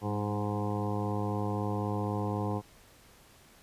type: harmonic tone with a mistuned harmonic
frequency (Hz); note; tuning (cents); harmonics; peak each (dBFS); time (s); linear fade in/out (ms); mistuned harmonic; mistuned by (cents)
103.83; G#2; 0; 1 / 2 / 3 / 4 / 5 / 7 / 8 / 9 / 10; -33 / -36 / -38 / -39 / -40 / -41 / -42 / -43 / -43; 0.01-2.62; 50; 2; -36
effects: pink hiss -58 dBFS RMS until 3.62 s + resampled to 32000 Hz